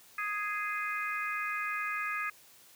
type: harmonic tone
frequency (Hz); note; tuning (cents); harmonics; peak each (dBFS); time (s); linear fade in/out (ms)
415.3; G#4; 0; 3 / 4 / 5 / 6; -36 / -37 / -38 / -39; 0.18-2.3; 5
effects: white hiss -58 dBFS RMS until 2.75 s + high-pass 80 Hz 12 dB/octave